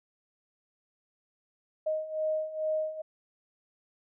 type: beating tone pair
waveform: sine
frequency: 622.3 / 624.6 Hz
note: D#5 / D#5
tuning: 0 / +7 cents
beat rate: 2.3 Hz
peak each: -34 / -30 dBFS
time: 1.86-3.02 s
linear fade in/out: 10 ms
effects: none

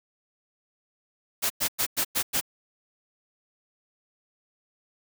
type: noise bursts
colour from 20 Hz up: white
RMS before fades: -25 dBFS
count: 6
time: 1.42-2.412 s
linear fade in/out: 20 ms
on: 82 ms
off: 100 ms
effects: none

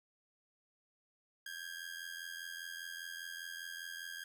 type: ring-modulated tone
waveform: sawtooth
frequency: 1620 Hz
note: G#6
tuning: 43 cents flat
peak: -37 dBFS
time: 1.46-4.24 s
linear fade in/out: 2 ms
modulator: 42.5 Hz
effects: none

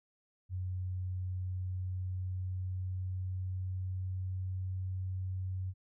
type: tone with pitch glide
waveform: sine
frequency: 92 to 93.34 Hz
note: F#2 to F#2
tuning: -9 to +16 cents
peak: -34 dBFS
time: 0.49-5.74 s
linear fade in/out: 50 ms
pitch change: +25 cents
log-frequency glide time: 1.21-4.84 s
effects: none

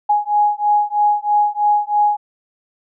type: beating tone pair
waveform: sine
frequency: 830.6 / 833.7 Hz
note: G#5 / G#5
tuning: 0 / +6 cents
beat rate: 3.1 Hz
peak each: -16 dBFS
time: 0.09-2.17 s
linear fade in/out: 10 ms
effects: none

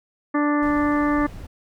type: harmonic tone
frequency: 293.7 Hz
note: D4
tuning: in tune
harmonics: 1 / 2 / 3 / 4 / 5 / 6 / 7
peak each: -19 / -28 / -30 / -26 / -38 / -30 / -37 dBFS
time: 0.34-1.27 s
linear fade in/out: 10 ms
type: noise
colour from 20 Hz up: brown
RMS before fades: -36 dBFS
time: 0.62-1.47 s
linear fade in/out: 10 ms
effects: none

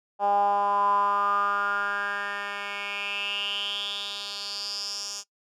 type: tone with band-pass filter sweep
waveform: 10% pulse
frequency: 202.2 Hz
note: G#3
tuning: 46 cents flat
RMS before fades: -28 dBFS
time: 0.19-5.24 s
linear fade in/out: 50 ms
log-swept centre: 750 to 6100 Hz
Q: 6.7
effects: noise-tail reverb RT60 0.1 s tail -19 dB re dry

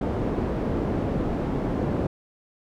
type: low-pass noise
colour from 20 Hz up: white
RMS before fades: -26 dBFS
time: 0.01-2.07 s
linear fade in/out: 5 ms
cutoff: 370 Hz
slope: 12 dB/octave
effects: none

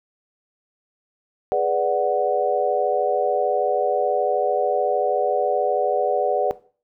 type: chord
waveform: sine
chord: G# half-diminished seventh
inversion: none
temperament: equal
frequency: 415.3 / 493.9 / 587.3 / 740 Hz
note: G#4 / B4 / D5 / F#5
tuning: 0 / 0 / 0 / 0 cents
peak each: -25 / -23 / -22 / -22 dBFS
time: 1.52-6.51 s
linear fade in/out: 0 ms
effects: noise-tail reverb RT60 0.4 s tail -17 dB re dry

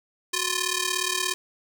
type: ring-modulated tone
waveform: 5% pulse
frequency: 701 Hz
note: F5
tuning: 6 cents sharp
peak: -10 dBFS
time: 0.33-1.34 s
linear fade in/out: 5 ms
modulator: 332 Hz
effects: none

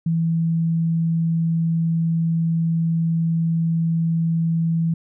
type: tone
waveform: sine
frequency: 164.81 Hz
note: E3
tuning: in tune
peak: -17 dBFS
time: 0.06-4.94 s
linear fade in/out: 5 ms
effects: none

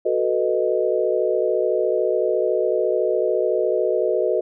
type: chord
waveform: sine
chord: B dominant seventh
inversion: second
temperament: equal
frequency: 370 / 440 / 493.9 / 622.3 Hz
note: F#4 / A4 / B4 / D#5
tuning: 0 / 0 / 0 / 0 cents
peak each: -23 dBFS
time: 0.05-4.41 s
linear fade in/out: 10 ms
effects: none

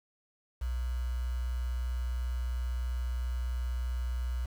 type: tone with quantisation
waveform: sine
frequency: 61.5 Hz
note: B1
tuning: 7 cents flat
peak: -30 dBFS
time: 0.61-4.46 s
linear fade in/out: 10 ms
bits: 8
effects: none

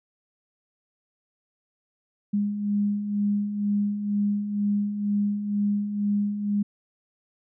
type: beating tone pair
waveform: sine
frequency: 203.1 / 205.2 Hz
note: G#3 / G#3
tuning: -38 / -21 cents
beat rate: 2.1 Hz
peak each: -31 / -23 dBFS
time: 2.33-6.63 s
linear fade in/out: 10 ms
effects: none

